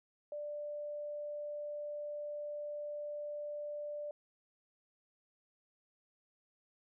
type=tone; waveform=sine; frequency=590 Hz; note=D5; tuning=8 cents sharp; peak=-39 dBFS; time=0.32-4.11 s; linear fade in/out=2 ms; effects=none